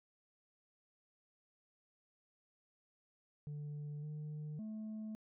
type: tone with pitch steps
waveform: sine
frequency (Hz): 147.5 / 151.2 / 216.8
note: D3 / D#3 / A3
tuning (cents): +8 / -49 / -25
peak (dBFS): -39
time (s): 3.47-5.15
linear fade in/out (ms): 0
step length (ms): 560
effects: tanh soft clip ceiling -41 dBFS